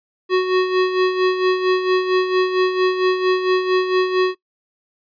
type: tone with tremolo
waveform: square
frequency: 370 Hz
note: F#4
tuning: in tune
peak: -13 dBFS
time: 0.29-4.35 s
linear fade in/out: 50 ms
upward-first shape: sine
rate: 4.4 Hz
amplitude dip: 60%
effects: noise-tail reverb RT60 0.1 s tail -21 dB re dry + resampled to 11025 Hz